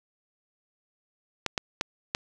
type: clicks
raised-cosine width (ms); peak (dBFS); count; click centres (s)
0.2; -9; 4; 1.463 / 1.578 / 1.811 / 2.149
effects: none